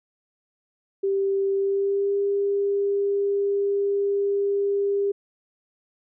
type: tone with pitch glide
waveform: sine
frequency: 392 to 400.7 Hz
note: G4 to G4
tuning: 0 to +38 cents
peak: -20 dBFS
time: 1.03-5.12 s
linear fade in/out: 10 ms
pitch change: +38 cents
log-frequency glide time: 1.54-2.16 s
effects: none